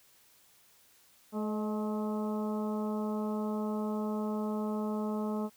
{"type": "harmonic tone with a mistuned harmonic", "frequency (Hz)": 213.7, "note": "G#3", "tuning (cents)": 50, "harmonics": [1, 2, 3, 4, 5, 6], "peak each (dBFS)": [-32, -38, -42, -44, -46, -48], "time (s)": [1.32, 5.5], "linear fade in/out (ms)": 50, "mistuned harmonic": 3, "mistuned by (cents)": -36, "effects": ["white hiss -63 dBFS RMS until 5.56 s"]}